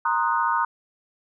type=chord; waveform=sine; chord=C half-diminished seventh; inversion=third; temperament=equal; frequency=932.3 / 1046.5 / 1244.5 / 1480 Hz; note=Bb5 / C6 / Eb6 / Gb6; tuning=0 / 0 / 0 / 0 cents; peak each=-23 / -27 / -25 / -28 dBFS; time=0.05-0.65 s; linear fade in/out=5 ms; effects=none